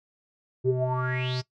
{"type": "tone with low-pass filter sweep", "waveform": "square", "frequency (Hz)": 127.1, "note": "C3", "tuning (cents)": -50, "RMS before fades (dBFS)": -27, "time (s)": [0.64, 1.42], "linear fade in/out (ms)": 20, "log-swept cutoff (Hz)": [330, 5300], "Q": 9.2, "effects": ["noise-tail reverb RT60 0.1 s tail -17 dB re dry"]}